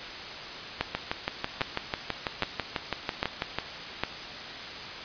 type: two click trains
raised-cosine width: 0.3 ms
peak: -11 / -9 dBFS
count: 17 / 5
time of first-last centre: 0.95-3.586 / 0.81-4.036 s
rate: 6.07 / 1.24 Hz
effects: white hiss -38 dBFS RMS until 5.04 s + resampled to 11025 Hz

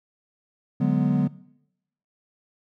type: chord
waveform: triangle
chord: G# half-diminished seventh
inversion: second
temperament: equal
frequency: 146.83 / 185 / 207.7 / 246.9 Hz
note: D3 / F#3 / G#3 / B3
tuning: 0 / 0 / 0 / 0 cents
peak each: -22 / -22 / -24 / -22 dBFS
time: 0.8-1.28 s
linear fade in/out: 10 ms
effects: noise-tail reverb RT60 0.8 s tail -20 dB re dry

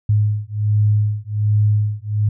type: beating tone pair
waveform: sine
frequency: 104.6 / 105.9 Hz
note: G#2 / G#2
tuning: +13 / +34 cents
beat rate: 1.3 Hz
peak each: -17 dBFS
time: 0.09-2.29 s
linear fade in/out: 5 ms
effects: none

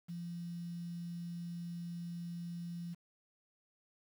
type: tone with quantisation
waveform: sine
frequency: 171.9 Hz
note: F3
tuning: 27 cents flat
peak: -40 dBFS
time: 0.08-2.95 s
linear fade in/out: 20 ms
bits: 10
effects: none

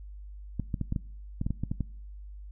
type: clicks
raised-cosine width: 5 ms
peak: -17 dBFS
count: 11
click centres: 0.597 / 0.742 / 0.813 / 0.924 / 0.962 / 1.414 / 1.465 / 1.506 / 1.636 / 1.715 / 1.807 s
effects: noise-tail reverb RT60 0.6 s tail -22 dB re dry + added 50 Hz sine -41 dBFS peak until 2.51 s

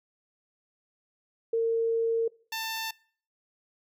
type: tone pair in turn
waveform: sine / 10% pulse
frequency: 456.6 / 892.3 Hz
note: A#4 / A5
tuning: -36 / +24 cents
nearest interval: octave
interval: 1160 cents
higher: second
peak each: -23 dBFS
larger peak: neither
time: 1.53-2.28 / 2.52-2.91 s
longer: first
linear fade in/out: 5 ms
effects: noise-tail reverb RT60 0.5 s tail -24 dB re dry

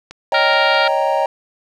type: click train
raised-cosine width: 0.2 ms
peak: -16 dBFS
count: 4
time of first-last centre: 0.11-0.746 s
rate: 4.72 Hz
type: chord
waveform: triangle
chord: Eb dominant seventh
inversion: third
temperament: equal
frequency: 554.4 / 622.3 / 784 / 932.3 Hz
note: Db5 / Eb5 / G5 / Bb5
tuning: 0 / 0 / 0 / 0 cents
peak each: -18 dBFS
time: 0.32-1.26 s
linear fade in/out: 2 ms
type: harmonic tone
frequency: 466.4 Hz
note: A#4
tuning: 1 cent sharp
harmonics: 3 / 4 / 5 / 6 / 7 / 8 / 9 / 10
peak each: -19 / -21 / -23 / -25 / -26 / -27 / -28 / -29 dBFS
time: 0.34-0.88 s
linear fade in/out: 5 ms
effects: none

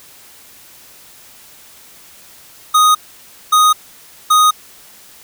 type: tone bursts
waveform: square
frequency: 1244.5 Hz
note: D#6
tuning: in tune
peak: -8 dBFS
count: 3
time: 2.74-4.51 s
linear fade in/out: 10 ms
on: 210 ms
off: 570 ms
effects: white hiss -42 dBFS RMS until 5.23 s

